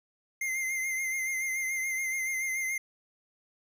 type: tone with vibrato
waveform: square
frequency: 2093 Hz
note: C7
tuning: in tune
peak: -30 dBFS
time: 0.41-2.78 s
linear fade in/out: 5 ms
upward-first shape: triangle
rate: 7 Hz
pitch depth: 44 cents each way
effects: none